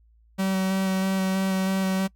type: tone with vibrato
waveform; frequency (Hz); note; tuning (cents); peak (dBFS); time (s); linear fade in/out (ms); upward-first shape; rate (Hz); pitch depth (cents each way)
45% pulse; 190.5; G3; -49; -22; 0.38-2.08; 20; square; 3.1; 10
effects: noise-tail reverb RT60 0.1 s tail -24 dB re dry + added 56 Hz sine -55 dBFS peak until 2.15 s